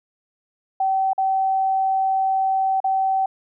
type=tone with dropouts; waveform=sine; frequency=768 Hz; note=G5; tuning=36 cents flat; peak=-17 dBFS; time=0.8-3.26 s; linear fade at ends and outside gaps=5 ms; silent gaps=1.133-1.179 / 2.803-2.842 s; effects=none